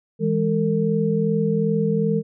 sine tone cluster, 162.5 / 205.1 / 452.3 Hz, E3 / G#3 / A4, -24 / -21 / +48 cents, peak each -22 dBFS, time 0.19-2.23 s, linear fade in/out 50 ms, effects none

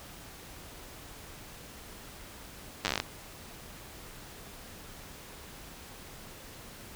slowing click train, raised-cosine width 0.2 ms, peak -11 dBFS, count 11, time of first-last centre 2.85-3 s, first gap 9 ms, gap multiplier 1.11, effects pink hiss -48 dBFS RMS until 6.95 s

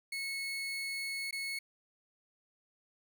30% pulse tone with dropouts, 2194 Hz, C#7, 18 cents flat, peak -33 dBFS, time 0.12-1.59 s, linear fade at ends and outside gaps 5 ms, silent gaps 1.31-1.326 s, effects none

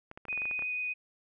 clicks, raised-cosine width 0.5 ms, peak -29 dBFS, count 11, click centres 0.114 / 0.175 / 0.253 / 0.284 / 0.328 / 0.376 / 0.419 / 0.455 / 0.512 / 0.592 / 0.623 s
sine tone with vibrato, 2489 Hz, D#7, in tune, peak -31 dBFS, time 0.28-0.94 s, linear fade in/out 20 ms, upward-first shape triangle, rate 8.2 Hz, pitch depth 11 cents each way
effects none

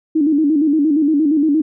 sine tone with vibrato, 300.3 Hz, D4, 39 cents sharp, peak -11 dBFS, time 0.15-1.62 s, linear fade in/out 10 ms, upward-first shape square, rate 8.6 Hz, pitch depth 91 cents each way, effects none

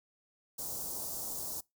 white band-stop noise, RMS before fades -39 dBFS, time 0.58-1.61 s, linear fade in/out 10 ms, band 950 to 5400 Hz, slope 24 dB/octave, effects noise-tail reverb RT60 0.2 s tail -24 dB re dry

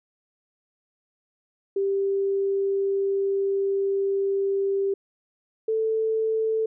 sine tone pair in turn, 393.3 / 441.9 Hz, G4 / A4, +6 / +7 cents, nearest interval major second, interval 201 cents, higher second, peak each -21 dBFS, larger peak neither, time 1.76-4.94 / 5.68-6.66 s, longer first, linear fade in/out 5 ms, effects none

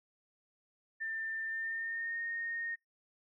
sine tone with pitch glide, 1791 to 1848.8 Hz, A6 to A#6, +30 to -15 cents, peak -35 dBFS, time 1-2.76 s, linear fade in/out 20 ms, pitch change +55 cents, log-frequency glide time 1.45-2.2 s, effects noise-tail reverb RT60 0.2 s tail -26 dB re dry

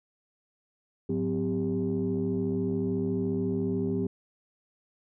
sine tone cluster, 104.3 / 181.9 / 255.9 / 396.4 Hz, G#2 / F#3 / C4 / G4, +8 / -29 / -38 / +19 cents, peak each -34 / -30 / -30 / -30 dBFS, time 1.09-4.07 s, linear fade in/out 5 ms, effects tanh soft clip ceiling -19 dBFS

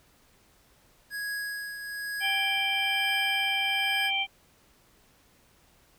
square tone with tremolo, 1661.2 Hz, G#6, in tune, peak -31 dBFS, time 1.1-4.11 s, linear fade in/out 50 ms, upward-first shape triangle, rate 1.1 Hz, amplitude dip 55%
harmonic tone, 784 Hz, G5, in tune, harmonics 1 / 3 / 4, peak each -33 / -28 / -29 dBFS, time 2.2-4.27 s, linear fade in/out 50 ms
effects pink hiss -62 dBFS RMS until 5.98 s

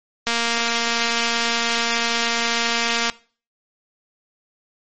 click train, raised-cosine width 0.2 ms, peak -4 dBFS, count 660, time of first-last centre 0.27-3.098 s, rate 233 Hz, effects noise-tail reverb RT60 0.4 s tail -20 dB re dry + MP3 32 kbps

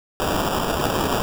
white noise with sample-and-hold, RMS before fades -22 dBFS, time 0.2-1.22 s, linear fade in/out 0 ms, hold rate 2100 Hz, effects none

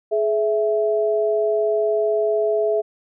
sine tone pair together, 423.4 / 659.3 Hz, G#4 / E5, +33 / 0 cents, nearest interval minor sixth, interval 767 cents, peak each -19 / -20 dBFS, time 0.11-2.82 s, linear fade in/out 20 ms, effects none

